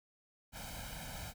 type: noise with comb filter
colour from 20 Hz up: pink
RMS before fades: -45 dBFS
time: 0.52-1.34 s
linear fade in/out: 50 ms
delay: 1.3 ms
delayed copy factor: +0.85
effects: none